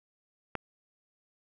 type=click; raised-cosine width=0.5 ms; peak=-17 dBFS; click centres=0.553 s; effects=none